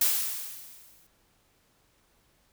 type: noise with exponential decay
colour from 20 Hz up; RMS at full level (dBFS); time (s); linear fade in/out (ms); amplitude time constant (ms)
blue; -22; 0.01-1.07; 5; 230
effects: pink hiss -67 dBFS RMS until 2.52 s